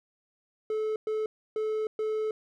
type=tone bursts at uneven times; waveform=triangle; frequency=433.3 Hz; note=A4; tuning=27 cents flat; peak=-25 dBFS; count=4; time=0.7-0.96 / 1.07-1.26 / 1.56-1.87 / 1.99-2.31 s; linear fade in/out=2 ms; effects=none